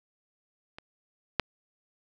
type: clicks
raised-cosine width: 0.3 ms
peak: -26 / -7 dBFS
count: 2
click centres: 0.785 / 1.397 s
effects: none